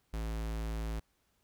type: tone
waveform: square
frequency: 55 Hz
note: A1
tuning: in tune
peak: -35 dBFS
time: 0.13-1 s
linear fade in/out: 10 ms
effects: pink hiss -75 dBFS RMS until 1.43 s